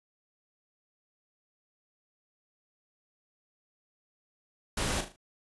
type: noise with echo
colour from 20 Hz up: pink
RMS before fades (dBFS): -31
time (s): 4.77-5.01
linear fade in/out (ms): 5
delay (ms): 38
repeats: 4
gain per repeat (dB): -8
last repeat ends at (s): 5.162
effects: resampled to 24000 Hz